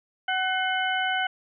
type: harmonic tone with a mistuned harmonic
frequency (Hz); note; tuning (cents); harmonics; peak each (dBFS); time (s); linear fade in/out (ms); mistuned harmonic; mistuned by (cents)
750; F#5; +23; 1 / 2 / 3 / 4; -27 / -27 / -33 / -31; 0.28-1.27; 5; 3; -88
effects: none